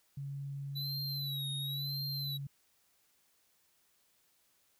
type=tone; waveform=sine; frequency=139.6 Hz; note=C#3; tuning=13 cents sharp; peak=-38 dBFS; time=0.17-2.47 s; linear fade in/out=5 ms
type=tone with vibrato; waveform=square; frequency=3951 Hz; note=B7; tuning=in tune; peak=-38 dBFS; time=0.75-2.38 s; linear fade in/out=20 ms; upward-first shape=sine; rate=0.96 Hz; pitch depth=100 cents each way
effects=white hiss -72 dBFS RMS until 4.79 s